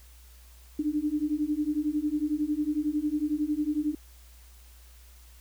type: beating tone pair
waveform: sine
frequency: 293.8 / 304.8 Hz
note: D4 / D#4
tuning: +1 / -36 cents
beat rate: 11 Hz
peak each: -29 / -28 dBFS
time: 0.79-3.95 s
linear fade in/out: 5 ms
effects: added 60 Hz sine -50 dBFS peak until 5.4 s + white hiss -58 dBFS RMS until 5.4 s